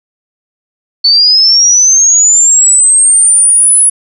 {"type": "linear sweep", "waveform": "sine", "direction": "up", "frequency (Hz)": [4441, 10320], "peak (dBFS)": -3, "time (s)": [1.04, 3.9], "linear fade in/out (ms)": 10, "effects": []}